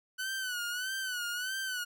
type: tone with vibrato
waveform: sawtooth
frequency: 1491 Hz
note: F#6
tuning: 13 cents sharp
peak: -30 dBFS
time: 0.18-1.85 s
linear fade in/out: 20 ms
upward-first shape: sine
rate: 1.6 Hz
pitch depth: 86 cents each way
effects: none